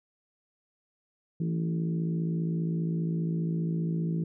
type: harmonic tone with a mistuned harmonic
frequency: 55 Hz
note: A1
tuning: in tune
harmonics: 3 / 4 / 5 / 6 / 7 / 8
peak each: -27 / -40 / -43 / -39 / -44 / -47 dBFS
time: 1.4-4.24 s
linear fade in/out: 5 ms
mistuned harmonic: 4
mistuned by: +37 cents
effects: none